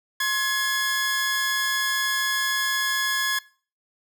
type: tone pair together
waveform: sawtooth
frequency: 1062.7 / 1687 Hz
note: C6 / G#6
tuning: +27 / +27 cents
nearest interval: minor sixth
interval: 800 cents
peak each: -26 / -19 dBFS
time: 0.2-3.39 s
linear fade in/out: 5 ms
effects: noise-tail reverb RT60 0.4 s tail -21 dB re dry